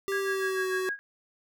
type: tone with pitch glide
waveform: square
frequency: 392 to 373.9 Hz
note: G4 to F#4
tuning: 0 to +18 cents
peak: -29 dBFS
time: 0.08-0.89 s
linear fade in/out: 0 ms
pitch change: -82 cents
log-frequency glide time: 0.18-0.69 s
type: tone with tremolo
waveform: sine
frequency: 1643 Hz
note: G#6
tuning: 19 cents flat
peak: -28 dBFS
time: 0.12-0.99 s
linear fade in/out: 0 ms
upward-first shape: sine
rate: 6.7 Hz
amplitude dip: 90%
effects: none